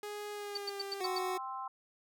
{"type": "tone with pitch glide", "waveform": "sawtooth", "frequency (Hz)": [415.3, 395.9], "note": ["G#4", "G4"], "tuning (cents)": [0, 17], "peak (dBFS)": -36, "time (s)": [0.03, 1.01], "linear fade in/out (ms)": 2, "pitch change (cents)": -83, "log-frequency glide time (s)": [0.32, 0.84]}
{"type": "tone bursts", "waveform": "sine", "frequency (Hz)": 4566, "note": "D8", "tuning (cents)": -50, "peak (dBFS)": -34, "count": 6, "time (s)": [0.55, 1.185], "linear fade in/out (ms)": 5, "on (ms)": 25, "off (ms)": 97}
{"type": "tone", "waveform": "25% pulse", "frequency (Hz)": 370, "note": "F#4", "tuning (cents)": 0, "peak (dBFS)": -31, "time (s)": [1, 1.38], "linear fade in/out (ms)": 10}
{"type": "chord", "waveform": "sine", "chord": "C major", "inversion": "second", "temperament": "equal with one note detuned", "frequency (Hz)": [786.3, 1046.5, 1318.5], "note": ["G5", "C6", "E6"], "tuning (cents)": [5, 0, 0], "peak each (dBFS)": [-43, -40, -46], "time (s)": [1.04, 1.68], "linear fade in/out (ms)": 5}
{"effects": []}